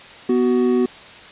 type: tone pair together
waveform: triangle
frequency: 246.9 / 373.5 Hz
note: B3 / F#4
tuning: 0 / +16 cents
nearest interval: perfect fifth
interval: 716 cents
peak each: -15 dBFS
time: 0.29-0.86 s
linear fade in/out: 5 ms
effects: white hiss -40 dBFS RMS until 1.31 s + resampled to 8000 Hz